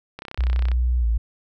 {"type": "click train", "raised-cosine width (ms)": 0.3, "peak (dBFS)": -18, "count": 18, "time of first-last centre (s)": [0.19, 0.716], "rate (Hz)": 32.3}
{"type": "tone with pitch glide", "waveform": "sine", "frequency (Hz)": [61.2, 56.45], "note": ["B1", "A1"], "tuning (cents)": [-15, 45], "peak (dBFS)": -17, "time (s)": [0.38, 1.18], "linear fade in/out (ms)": 10, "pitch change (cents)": -140, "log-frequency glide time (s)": [1, 1.06]}
{"effects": []}